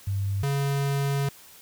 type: tone pair in turn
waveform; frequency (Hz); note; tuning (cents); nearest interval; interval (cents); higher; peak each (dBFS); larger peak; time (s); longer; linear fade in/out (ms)
sine / square; 98.8 / 139.72; G2 / C#3; +14 / +14; tritone; 600; second; -24; neither; 0.07-0.43 / 0.43-1.29; second; 5
effects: white hiss -50 dBFS RMS until 1.61 s